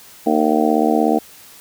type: harmonic tone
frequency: 76.7 Hz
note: D#2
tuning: 24 cents flat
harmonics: 3 / 4 / 5 / 6 / 7 / 8 / 9 / 10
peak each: -19 / -18 / -27 / -20 / -28 / -27 / -21 / -21 dBFS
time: 0.26-1.19 s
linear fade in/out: 10 ms
effects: white hiss -43 dBFS RMS until 1.6 s